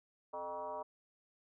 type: tone with frequency modulation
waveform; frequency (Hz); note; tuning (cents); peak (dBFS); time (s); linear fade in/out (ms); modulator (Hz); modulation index
sine; 784; G5; 0; -39; 0.33-0.83; 10; 173; 1.8
effects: none